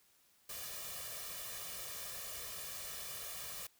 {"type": "noise with comb filter", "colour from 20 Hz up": "white", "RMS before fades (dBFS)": -45, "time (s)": [0.49, 3.67], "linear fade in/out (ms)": 5, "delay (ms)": 1.7, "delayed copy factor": 0.75, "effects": ["white hiss -70 dBFS RMS until 3.79 s"]}